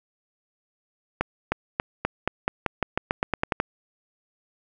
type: accelerating click train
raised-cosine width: 0.5 ms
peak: -7 dBFS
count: 15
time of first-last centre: 1.21-3.601 s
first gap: 310 ms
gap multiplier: 0.9
effects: none